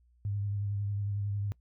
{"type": "tone with vibrato", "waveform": "sine", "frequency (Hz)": 101.4, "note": "G#2", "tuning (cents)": -41, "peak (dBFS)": -30, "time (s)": [0.25, 1.52], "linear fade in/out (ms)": 0, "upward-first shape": "triangle", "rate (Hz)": 11, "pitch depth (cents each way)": 34, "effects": ["noise-tail reverb RT60 0.1 s tail -23 dB re dry", "added 60 Hz sine -62 dBFS peak until 1.6 s"]}